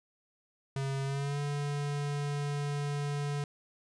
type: tone with pitch glide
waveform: square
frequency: 136.3 to 144.4 Hz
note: C#3 to D3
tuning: -29 to -29 cents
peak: -32 dBFS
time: 0.76-3.44 s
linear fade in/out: 2 ms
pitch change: +100 cents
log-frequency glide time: 1.04-1.39 s
effects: resampled to 22050 Hz + 11-bit